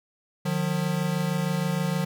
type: tone pair together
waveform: square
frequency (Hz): 152.58 / 179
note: D#3 / F3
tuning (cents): -34 / +43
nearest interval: minor third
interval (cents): 277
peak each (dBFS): -28 / -27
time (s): 0.45-2.05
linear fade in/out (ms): 10
effects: none